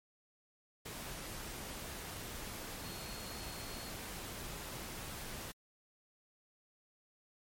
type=tone in noise; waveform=sine; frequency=4300 Hz; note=C8; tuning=47 cents sharp; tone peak=-52 dBFS; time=2.84-3.9 s; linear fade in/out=10 ms; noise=pink; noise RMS=-45 dBFS; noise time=0.85-5.52 s; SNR=-10 dB; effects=MP3 64 kbps